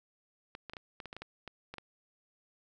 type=clicks; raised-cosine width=0.3 ms; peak=-27 dBFS; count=12; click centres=0.551 / 0.697 / 0.735 / 0.768 / 1.002 / 1.057 / 1.129 / 1.166 / 1.22 / 1.477 / 1.74 / 1.783 s; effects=none